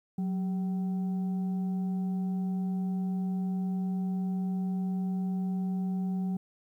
sine tone with frequency modulation, 185.2 Hz, F#3, 2 cents sharp, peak -28 dBFS, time 0.18-6.37 s, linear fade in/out 5 ms, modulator 583 Hz, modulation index 0.21, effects 11-bit

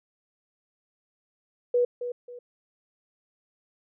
sine tone with echo, 487.5 Hz, B4, 23 cents flat, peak -19 dBFS, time 1.74-1.85 s, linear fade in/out 5 ms, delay 270 ms, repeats 2, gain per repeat -10 dB, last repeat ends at 2.39 s, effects none

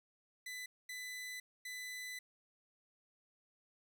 sawtooth tone bursts at uneven times, 2000 Hz, B6, 21 cents sharp, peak -40 dBFS, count 3, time 0.46-0.66 / 0.89-1.4 / 1.65-2.19 s, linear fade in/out 5 ms, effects none

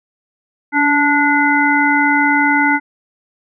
harmonic tone with a mistuned harmonic, 291.7 Hz, D4, 12 cents flat, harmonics 1 / 3 / 5 / 7, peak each -16 / -16 / -16 / -16 dBFS, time 0.72-2.8 s, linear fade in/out 50 ms, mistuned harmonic 1, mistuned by -30 cents, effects none

